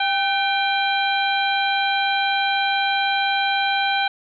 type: harmonic tone with a mistuned harmonic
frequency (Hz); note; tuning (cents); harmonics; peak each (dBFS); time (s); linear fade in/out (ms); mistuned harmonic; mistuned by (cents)
794; G5; +22; 1 / 2 / 3 / 4 / 5; -21 / -24 / -26 / -27 / -28; 0-4.08; 5; 2; -65
effects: none